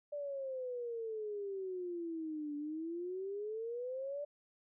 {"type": "exponential two-way sweep", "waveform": "sine", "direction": "down then up", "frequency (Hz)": [589, 290, 589], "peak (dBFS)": -38, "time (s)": [0.12, 4.25], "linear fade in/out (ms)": 10, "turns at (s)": 2.56, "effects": []}